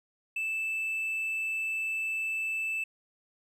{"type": "tone with hard clipping", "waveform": "sine", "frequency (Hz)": 2637, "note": "E7", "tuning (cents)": 0, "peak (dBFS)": -30, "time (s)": [0.36, 2.84], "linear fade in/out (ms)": 5, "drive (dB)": 2, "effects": []}